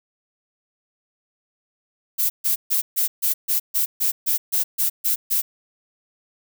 violet noise bursts, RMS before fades -20 dBFS, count 13, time 2.18-5.42 s, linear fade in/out 20 ms, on 120 ms, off 140 ms, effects none

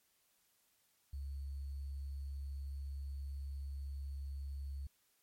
sine tone with sample-and-hold, 69.3 Hz, C#2, in tune, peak -40 dBFS, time 1.13-4.87 s, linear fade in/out 5 ms, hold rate 4410 Hz, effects white hiss -75 dBFS RMS until 5.22 s + MP3 64 kbps

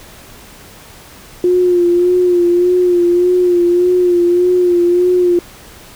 sine tone with vibrato, 354.9 Hz, F4, 28 cents sharp, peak -8 dBFS, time 1.44-5.39 s, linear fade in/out 2 ms, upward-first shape sine, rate 1.7 Hz, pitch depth 36 cents each way, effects pink hiss -38 dBFS RMS until 5.95 s

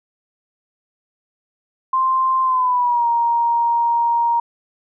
sine tone with pitch glide, 1046.5 to 937.7 Hz, C6 to A#5, 0 to +10 cents, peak -14 dBFS, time 1.93-4.4 s, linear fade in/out 5 ms, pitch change -190 cents, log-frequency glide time 2.43-3.07 s, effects none

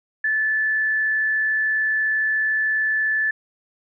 sine tone with frequency modulation, 1743 Hz, A6, 17 cents flat, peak -18 dBFS, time 0.24-3.31 s, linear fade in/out 5 ms, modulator 81 Hz, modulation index 0.24, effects none

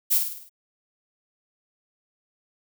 violet noise with echo, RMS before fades -20 dBFS, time 0.1-0.19 s, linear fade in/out 20 ms, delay 51 ms, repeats 6, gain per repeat -5 dB, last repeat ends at 0.496 s, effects none

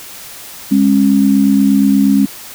sine tone pair together, 204.4 / 272.8 Hz, G#3 / C#4, -27 / -28 cents, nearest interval perfect fourth, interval 499 cents, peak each -10 dBFS, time 0.71-2.26 s, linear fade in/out 10 ms, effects white hiss -32 dBFS RMS until 2.54 s

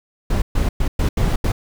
brown noise bursts at uneven times, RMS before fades -17 dBFS, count 6, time 0.3-0.42 / 0.55-0.69 / 0.8-0.88 / 0.99-1.09 / 1.17-1.36 / 1.44-1.52 s, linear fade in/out 5 ms, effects none

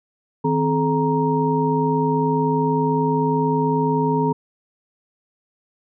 sine tone cluster, 158 / 258 / 428.7 / 936 Hz, D#3 / C4 / A4 / A#5, +27 / -24 / -45 / +7 cents, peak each -22 dBFS, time 0.44-4.33 s, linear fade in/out 10 ms, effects none

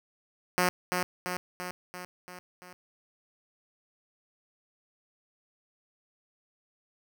5% pulse tone with echo, 180 Hz, F#3, 47 cents flat, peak -12 dBFS, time 0.58-0.69 s, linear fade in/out 0 ms, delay 340 ms, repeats 6, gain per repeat -4 dB, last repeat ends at 2.73 s, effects none

